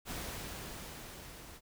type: noise with level ramp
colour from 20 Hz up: pink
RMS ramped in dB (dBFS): -40 to -52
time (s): 0.05-1.61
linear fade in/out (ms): 50
effects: none